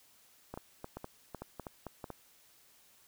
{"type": "clicks", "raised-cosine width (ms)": 1, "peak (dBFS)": -27, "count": 12, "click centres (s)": [0.54, 0.575, 0.844, 0.97, 1.044, 1.347, 1.42, 1.597, 1.668, 1.867, 2.042, 2.103], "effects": ["white hiss -64 dBFS RMS until 3.07 s"]}